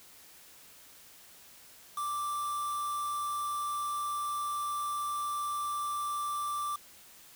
triangle tone with quantisation, 1174.7 Hz, D6, in tune, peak -30 dBFS, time 1.97-6.76 s, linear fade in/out 5 ms, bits 7, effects white hiss -55 dBFS RMS until 7.35 s

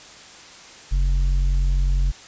square tone with low-pass filter, 45.53 Hz, F#1, 27 cents flat, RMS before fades -19 dBFS, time 0.91-2.12 s, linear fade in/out 20 ms, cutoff 92 Hz, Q 5.3, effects white hiss -43 dBFS RMS until 2.27 s + resampled to 16000 Hz

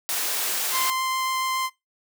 white noise, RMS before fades -26 dBFS, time 0.09-0.9 s, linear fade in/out 0 ms
sawtooth tone with vibrato, 1043 Hz, C6, 6 cents flat, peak -20 dBFS, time 0.71-1.7 s, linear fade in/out 50 ms, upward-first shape triangle, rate 7.1 Hz, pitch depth 8 cents each way
effects noise-tail reverb RT60 0.2 s tail -21 dB re dry + high-pass 400 Hz 12 dB/octave

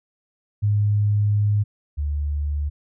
sine tone pair in turn, 103.8 / 73.12 Hz, G#2 / D2, 0 / -7 cents, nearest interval tritone, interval 607 cents, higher first, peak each -16 / -21 dBFS, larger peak first, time 0.62-1.64 / 1.97-2.7 s, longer first, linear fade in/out 20 ms, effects none

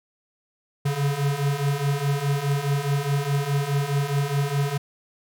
square beating tone pair, 138.59 / 143.39 Hz, C#3 / D3, 0 / -41 cents, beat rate 4.8 Hz, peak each -27 / -24 dBFS, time 0.85-4.78 s, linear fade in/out 10 ms, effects none

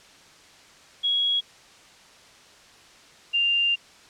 sine tone pair in turn, 3322 / 2793 Hz, G#7 / F7, 0 / -1 cents, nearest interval minor third, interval 301 cents, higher first, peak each -20 / -19 dBFS, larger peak second, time 1.03-1.41 / 3.33-3.76 s, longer second, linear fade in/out 20 ms, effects white hiss -51 dBFS RMS until 4.09 s + low-pass 6000 Hz 12 dB/octave

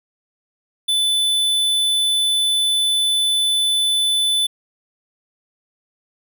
square tone, 3500 Hz, A7, 10 cents flat, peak -16 dBFS, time 0.88-4.47 s, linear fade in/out 10 ms, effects none

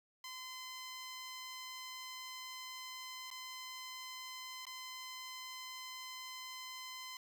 10% pulse tone with dropouts, 1028 Hz, C6, 31 cents flat, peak -37 dBFS, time 0.24-7.17 s, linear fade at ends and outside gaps 2 ms, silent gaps 3.303-3.312 / 4.653-4.667 s, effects none

